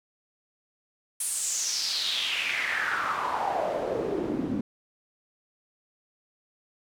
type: noise with band-pass filter sweep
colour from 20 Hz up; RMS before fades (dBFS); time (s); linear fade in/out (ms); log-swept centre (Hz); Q
pink; -29; 1.2-4.61; 5; 10000 to 230; 4.7
effects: none